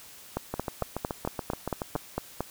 two click trains, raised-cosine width 1 ms, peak -14 / -16 dBFS, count 10 / 11, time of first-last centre 0.37-2.406 / 0.54-1.96 s, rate 4.42 / 7.04 Hz, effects white hiss -49 dBFS RMS until 2.5 s

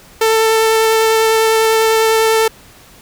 sawtooth tone with vibrato, 444.4 Hz, A4, 17 cents sharp, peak -6 dBFS, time 0.21-2.48 s, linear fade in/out 5 ms, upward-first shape sine, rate 10 Hz, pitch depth 9 cents each way, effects pink hiss -42 dBFS RMS until 3.01 s

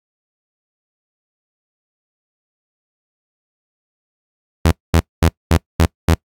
sawtooth tone bursts, 82.41 Hz, E2, in tune, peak -5 dBFS, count 6, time 4.65-6.146 s, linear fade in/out 5 ms, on 66 ms, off 220 ms, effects noise-tail reverb RT60 0.1 s tail -25 dB re dry + AAC 64 kbps

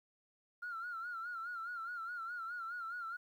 sine tone with vibrato, 1391 Hz, F6, 7 cents flat, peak -39 dBFS, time 0.62-3.17 s, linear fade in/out 10 ms, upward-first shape sine, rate 4.8 Hz, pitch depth 88 cents each way, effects tanh soft clip ceiling -36 dBFS + 12-bit

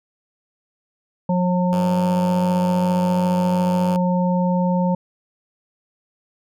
harmonic tone, 180 Hz, F#3, 47 cents flat, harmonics 1 / 3 / 5, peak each -17 / -24 / -25 dBFS, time 1.29-4.95 s, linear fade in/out 5 ms
5% pulse tone with pitch glide, 97.8 to 96.9 Hz, G2 to G2, -4 to -20 cents, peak -18 dBFS, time 1.73-3.96 s, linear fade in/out 0 ms, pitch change -16 cents, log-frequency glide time 2.14-3.62 s
effects none

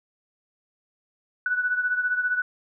sine beating tone pair, 1480 / 1495 Hz, F#6 / F#6, 0 / +17 cents, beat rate 15 Hz, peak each -23 / -29 dBFS, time 1.46-2.42 s, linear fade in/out 2 ms, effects none

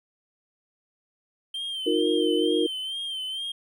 triangle tone with vibrato, 3136 Hz, G7, in tune, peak -28 dBFS, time 1.54-3.52 s, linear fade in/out 5 ms, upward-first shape sine, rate 2.2 Hz, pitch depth 59 cents each way
sine chord, Eb suspended second, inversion none, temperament equal with one note detuned, 311.1 / 357.6 / 466.2 Hz, Eb4 / F4 / Bb4, 0 / +41 / 0 cents, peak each -25 dBFS, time 1.86-2.67 s, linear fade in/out 10 ms
effects none

